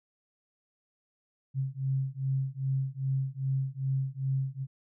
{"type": "beating tone pair", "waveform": "sine", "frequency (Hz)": [133, 135.5], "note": ["C3", "C#3"], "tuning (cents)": [29, -39], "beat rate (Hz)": 2.5, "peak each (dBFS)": -31, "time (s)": [1.54, 4.67], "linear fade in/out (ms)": 50, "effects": []}